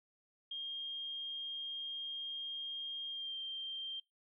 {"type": "tone with pitch glide", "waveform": "sine", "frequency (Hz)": [3222, 3167], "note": ["G7", "G7"], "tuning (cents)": [47, 17], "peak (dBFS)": -39, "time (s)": [0.51, 4], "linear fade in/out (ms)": 5, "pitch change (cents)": -30, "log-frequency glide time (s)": [3.09, 3.36], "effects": ["noise-tail reverb RT60 0.2 s tail -25 dB re dry"]}